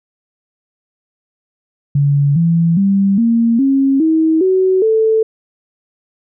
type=tone with pitch steps; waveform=sine; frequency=142.3 / 167.28 / 196.65 / 231.2 / 271.7 / 319.5 / 375.5 / 441.5 Hz; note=C#3 / E3 / G3 / A#3 / C#4 / D#4 / F#4 / A4; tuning=+46 / +26 / +6 / -14 / -35 / +46 / +26 / +6 cents; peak=-9 dBFS; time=1.95-5.23 s; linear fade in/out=5 ms; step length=410 ms; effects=none